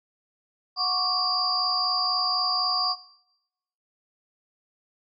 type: tone cluster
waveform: sine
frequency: 732 / 1103 / 1167 / 4718 / 4978 Hz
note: F#5 / C#6 / D6 / D8 / D#8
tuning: -19 / -9 / -11 / +7 / 0 cents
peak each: -31 / -30 / -33 / -24 / -31 dBFS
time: 0.76-2.96 s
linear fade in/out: 50 ms
effects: noise-tail reverb RT60 0.9 s tail -21 dB re dry + MP3 64 kbps